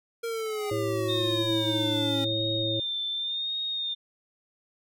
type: exponential sweep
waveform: square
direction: down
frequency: 466.2 to 274.4 Hz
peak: -30 dBFS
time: 0.23-2.25 s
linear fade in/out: 10 ms
type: tone with exponential growth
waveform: square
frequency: 773 Hz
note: G5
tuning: 24 cents flat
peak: -35 dBFS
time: 0.29-0.7 s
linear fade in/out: 2 ms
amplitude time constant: 88 ms
type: harmonic tone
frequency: 110 Hz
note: A2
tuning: in tune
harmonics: 1 / 3 / 5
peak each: -32 / -32 / -32 dBFS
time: 0.71-2.8 s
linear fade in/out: 5 ms
type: tone with vibrato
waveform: sine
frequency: 3635 Hz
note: A#7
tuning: 44 cents flat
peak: -28 dBFS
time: 1.08-3.95 s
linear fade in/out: 20 ms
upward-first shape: sine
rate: 0.89 Hz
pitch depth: 45 cents each way
effects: none